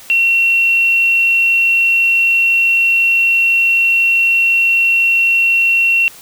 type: tone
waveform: sine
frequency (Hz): 2726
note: F7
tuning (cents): -43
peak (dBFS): -9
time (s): 0.1-6.08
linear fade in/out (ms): 0
effects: white hiss -38 dBFS RMS until 6.21 s